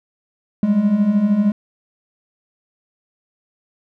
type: beating tone pair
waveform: triangle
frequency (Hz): 196 / 209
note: G3 / G#3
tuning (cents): 0 / +11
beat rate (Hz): 13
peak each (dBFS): -18 / -12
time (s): 0.63-1.52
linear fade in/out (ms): 2
effects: none